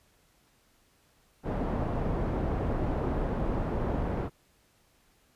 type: low-pass noise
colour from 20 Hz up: pink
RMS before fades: -30 dBFS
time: 1.43-4.3 s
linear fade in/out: 50 ms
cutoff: 790 Hz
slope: 12 dB/octave
effects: pink hiss -66 dBFS RMS until 5.35 s + resampled to 32000 Hz